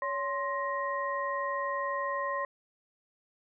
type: tone cluster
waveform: sine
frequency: 562 / 1052 / 1880 Hz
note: C#5 / C6 / A#6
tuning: +24 / +9 / +14 cents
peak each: -35 / -32 / -37 dBFS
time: 0.02-2.45 s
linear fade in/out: 2 ms
effects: none